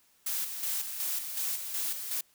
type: noise with tremolo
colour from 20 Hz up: blue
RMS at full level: -32 dBFS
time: 0.26-2.21 s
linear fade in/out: 5 ms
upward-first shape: square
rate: 2.7 Hz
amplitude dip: 50%
effects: white hiss -66 dBFS RMS until 2.34 s